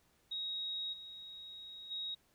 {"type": "tone with level steps", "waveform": "sine", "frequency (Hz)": 3785, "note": "A#7", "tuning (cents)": 26, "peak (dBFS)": [-37, -47, -38], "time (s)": [0.31, 2.15], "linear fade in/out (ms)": 10, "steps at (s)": [0.92, 1.9], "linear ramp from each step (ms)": 20, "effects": ["pink hiss -72 dBFS RMS until 2.34 s"]}